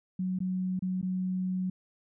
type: tone with dropouts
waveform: sine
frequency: 185 Hz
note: F#3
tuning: in tune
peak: -28 dBFS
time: 0.19-1.7 s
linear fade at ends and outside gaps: 5 ms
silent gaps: 0.389-0.403 / 0.793-0.822 / 1.015-1.027 s
effects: none